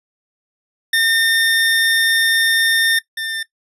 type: tone pair in turn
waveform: 25% pulse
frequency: 1816 / 1798.3 Hz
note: A#6 / A6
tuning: -46 / +37 cents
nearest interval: unison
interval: 17 cents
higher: first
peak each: -9 / -18 dBFS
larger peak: first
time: 0.93-2.99 / 3.17-3.43 s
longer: first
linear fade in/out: 5 ms
effects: noise-tail reverb RT60 0.1 s tail -18 dB re dry + resampled to 32000 Hz

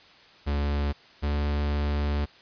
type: tone pair in turn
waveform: 45% pulse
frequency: 72.1 / 72.94 Hz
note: D2 / D2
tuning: -31 / -11 cents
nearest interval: unison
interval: 20 cents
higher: second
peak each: -24 dBFS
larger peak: neither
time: 0.46-0.93 / 1.22-2.26 s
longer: second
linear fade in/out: 20 ms
effects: white hiss -53 dBFS RMS until 2.41 s + resampled to 11025 Hz

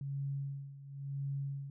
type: tone with tremolo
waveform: sine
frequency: 139 Hz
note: C#3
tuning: 5 cents sharp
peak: -34 dBFS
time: 0.01-1.7 s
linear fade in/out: 2 ms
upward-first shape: sine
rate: 0.95 Hz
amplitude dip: 80%
effects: none

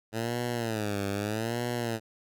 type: tone with vibrato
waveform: 10% pulse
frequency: 110 Hz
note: A2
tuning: in tune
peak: -21 dBFS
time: 0.12-2 s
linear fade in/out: 50 ms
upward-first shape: sine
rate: 0.8 Hz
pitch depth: 170 cents each way
effects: none

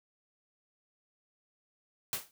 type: noise with exponential decay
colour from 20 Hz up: white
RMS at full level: -30 dBFS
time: 2.13-2.31 s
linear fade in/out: 1 ms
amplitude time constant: 38 ms
effects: none

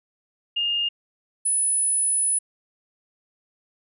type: tone pair in turn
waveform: sine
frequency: 2828 / 10125 Hz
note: F7 / D#9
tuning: +21 / +29 cents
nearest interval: octave + minor seventh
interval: 2208 cents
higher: second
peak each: -21 / -19 dBFS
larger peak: second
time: 0.56-0.89 / 1.45-2.39 s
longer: second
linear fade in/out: 10 ms
effects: none

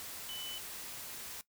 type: tone in noise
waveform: sine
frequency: 2999 Hz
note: F#7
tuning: 23 cents sharp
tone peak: -41 dBFS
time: 0.29-0.58 s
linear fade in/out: 0 ms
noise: white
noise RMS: -45 dBFS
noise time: 0-1.41 s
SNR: +1 dB
effects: noise-tail reverb RT60 0.1 s tail -18 dB re dry

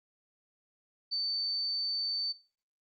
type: tone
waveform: sine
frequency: 4549 Hz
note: C#8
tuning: 44 cents sharp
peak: -30 dBFS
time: 1.11-2.33 s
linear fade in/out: 20 ms
effects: noise-tail reverb RT60 0.4 s tail -22 dB re dry + Opus 48 kbps

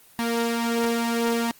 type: tone pair together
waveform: sawtooth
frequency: 233.1 / 463.9 Hz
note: A#3 / A#4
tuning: 0 / -8 cents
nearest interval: octave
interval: 1192 cents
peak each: -19 / -24 dBFS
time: 0.19-1.51 s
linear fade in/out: 0 ms
effects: white hiss -53 dBFS RMS until 1.59 s + Opus 24 kbps

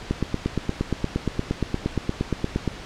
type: click train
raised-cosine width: 3 ms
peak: -9 dBFS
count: 23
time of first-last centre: 0.11-2.677 s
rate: 8.57 Hz
effects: pink hiss -38 dBFS RMS until 2.85 s + low-pass 5000 Hz 12 dB/octave

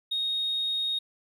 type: tone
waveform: triangle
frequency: 3729 Hz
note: A#7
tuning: in tune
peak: -23 dBFS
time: 0.11-0.99 s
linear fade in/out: 10 ms
effects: tanh soft clip ceiling -23 dBFS

